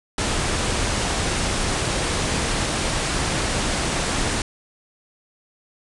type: low-pass noise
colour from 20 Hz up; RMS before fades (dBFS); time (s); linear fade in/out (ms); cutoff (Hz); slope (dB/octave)
pink; -23; 0.18-4.42; 2; 10000; 96
effects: none